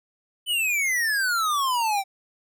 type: exponential sweep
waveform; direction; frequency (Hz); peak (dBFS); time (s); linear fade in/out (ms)
square; down; 3040 to 762; -22; 0.46-2.04; 50
effects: none